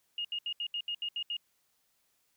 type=tone bursts; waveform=sine; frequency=2854 Hz; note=F7; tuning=37 cents sharp; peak=-32 dBFS; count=9; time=0.18-1.367 s; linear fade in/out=2 ms; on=67 ms; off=73 ms; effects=white hiss -74 dBFS RMS until 2.36 s